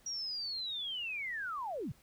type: linear sweep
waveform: sine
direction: down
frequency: 5740 to 93.7 Hz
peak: -36 dBFS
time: 0.06-1.92 s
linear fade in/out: 5 ms
effects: pink hiss -65 dBFS RMS until 2.02 s